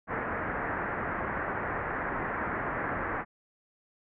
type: low-pass noise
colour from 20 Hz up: white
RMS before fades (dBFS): -33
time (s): 0.07-3.25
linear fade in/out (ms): 50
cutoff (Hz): 1900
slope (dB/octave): 48
effects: none